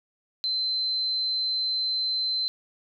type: tone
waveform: sine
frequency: 4080 Hz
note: C8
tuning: 44 cents flat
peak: -24 dBFS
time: 0.44-2.48 s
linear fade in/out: 0 ms
effects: none